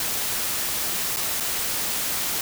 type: noise with dropouts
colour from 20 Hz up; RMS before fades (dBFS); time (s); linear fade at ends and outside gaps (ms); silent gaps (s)
white; -26; 0-2.41; 2; 1.163-1.169 / 1.401-1.405
effects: none